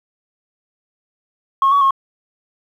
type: tone with pitch steps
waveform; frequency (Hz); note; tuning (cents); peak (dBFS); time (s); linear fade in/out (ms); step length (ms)
sine; 1086 / 1128 / 1084; C#6 / C#6 / C#6; -36 / +30 / -39; -9; 1.62-1.908; 2; 96
effects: tanh soft clip ceiling -7 dBFS + 8-bit